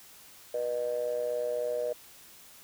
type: ring-modulated tone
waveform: triangle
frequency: 61.74 Hz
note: B1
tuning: in tune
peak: -23 dBFS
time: 0.54-1.93 s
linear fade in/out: 5 ms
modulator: 548 Hz
effects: tanh soft clip ceiling -20 dBFS + white hiss -53 dBFS RMS until 2.63 s